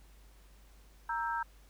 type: chord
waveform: sine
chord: E diminished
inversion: second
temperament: equal with one note detuned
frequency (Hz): 932.3 / 1318.5 / 1582.5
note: Bb5 / E6 / G6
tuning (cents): 0 / 0 / +16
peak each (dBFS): -34 / -38 / -38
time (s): 1.09-1.43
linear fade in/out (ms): 5
effects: added 50 Hz sine -56 dBFS peak until 1.69 s + pink hiss -65 dBFS RMS until 1.69 s